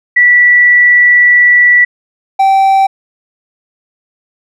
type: tone pair in turn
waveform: sine / triangle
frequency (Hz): 1956 / 776.2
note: B6 / G5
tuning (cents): -17 / -17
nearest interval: octave + major third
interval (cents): 1600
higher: first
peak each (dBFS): -3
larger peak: neither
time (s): 0.16-1.85 / 2.39-2.87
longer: first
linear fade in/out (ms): 10
effects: none